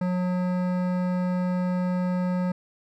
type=tone with hard clipping; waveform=sine; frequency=181.1 Hz; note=F#3; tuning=37 cents flat; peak=-25 dBFS; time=0.01-2.52 s; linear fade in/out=5 ms; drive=15 dB; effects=none